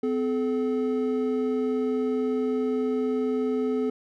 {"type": "tone pair together", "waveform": "triangle", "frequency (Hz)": [254.9, 430.3], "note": ["C4", "A4"], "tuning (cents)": [-45, -39], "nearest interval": "major sixth", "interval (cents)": 906, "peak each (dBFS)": -24, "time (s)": [0.03, 3.9], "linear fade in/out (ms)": 5, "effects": []}